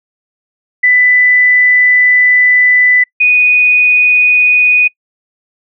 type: tone pair in turn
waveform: sine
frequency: 1992 / 2479 Hz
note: B6 / D#7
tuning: +14 / -7 cents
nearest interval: major third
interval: 379 cents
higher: second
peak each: -5 dBFS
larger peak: neither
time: 0.83-3.04 / 3.2-4.88 s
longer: first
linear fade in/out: 10 ms
effects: noise-tail reverb RT60 0.1 s tail -25 dB re dry